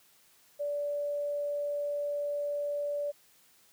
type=tone; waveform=sine; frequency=580 Hz; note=D5; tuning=22 cents flat; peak=-30 dBFS; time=0.59-3.12 s; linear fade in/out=20 ms; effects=white hiss -63 dBFS RMS until 3.72 s + high-pass 80 Hz 12 dB/octave